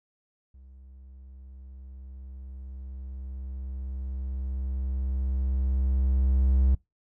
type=tone with level ramp; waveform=triangle; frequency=65.41 Hz; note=C2; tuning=in tune; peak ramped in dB=-46 to -16 dBFS; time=0.54-6.75 s; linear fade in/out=5 ms; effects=noise-tail reverb RT60 0.2 s tail -24 dB re dry